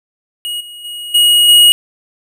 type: tone with level steps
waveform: square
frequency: 2892 Hz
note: F#7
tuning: 40 cents flat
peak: -19 / -30 / -24 / -7 / -4 dBFS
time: 0.45-1.72 s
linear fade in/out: 0 ms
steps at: 0.6 / 0.84 / 1.14 / 1.48 s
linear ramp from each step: 10 ms
effects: none